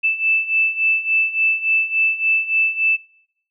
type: beating tone pair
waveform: sine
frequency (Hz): 2637 / 2640.5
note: E7 / E7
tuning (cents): 0 / +2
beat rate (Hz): 3.5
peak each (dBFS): -21 / -17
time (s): 0.03-2.97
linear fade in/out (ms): 20
effects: noise-tail reverb RT60 0.8 s tail -25 dB re dry

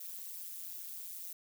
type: noise with amplitude modulation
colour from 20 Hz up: violet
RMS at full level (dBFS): -41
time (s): 0-1.33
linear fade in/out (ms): 5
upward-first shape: sine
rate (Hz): 176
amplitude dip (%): 90
effects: none

